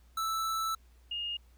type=tone pair in turn; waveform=square / sine; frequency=1318.5 / 2843 Hz; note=E6 / F7; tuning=0 / +30 cents; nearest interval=octave + minor second; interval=1330 cents; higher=second; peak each=-31 / -33 dBFS; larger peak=first; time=0.17-0.75 / 1.11-1.37 s; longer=first; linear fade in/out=5 ms; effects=added 60 Hz sine -57 dBFS peak until 1.57 s + pink hiss -69 dBFS RMS until 1.57 s